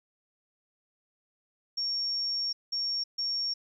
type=tone bursts at uneven times; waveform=sine; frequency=5520 Hz; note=F8; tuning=21 cents flat; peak=-28 dBFS; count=3; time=1.77-2.53 / 2.72-3.04 / 3.18-3.54 s; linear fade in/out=10 ms; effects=11-bit